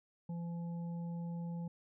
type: harmonic tone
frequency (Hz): 170.3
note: F3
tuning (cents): -43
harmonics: 1 / 3 / 5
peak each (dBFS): -38 / -54 / -56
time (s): 0.29-1.68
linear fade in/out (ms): 5
effects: none